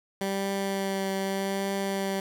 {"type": "tone with vibrato", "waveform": "15% pulse", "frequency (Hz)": 194.9, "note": "G3", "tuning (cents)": -10, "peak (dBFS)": -21, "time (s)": [0.21, 2.2], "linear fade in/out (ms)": 2, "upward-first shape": "triangle", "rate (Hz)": 0.82, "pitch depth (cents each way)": 16, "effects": []}